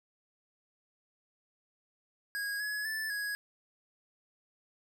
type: tone with pitch steps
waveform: square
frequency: 1645 / 1689 / 1755 / 1664 Hz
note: G#6 / G#6 / A6 / G#6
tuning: -17 / +29 / -5 / +3 cents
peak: -34 dBFS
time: 2.35-3.35 s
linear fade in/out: 0 ms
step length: 250 ms
effects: none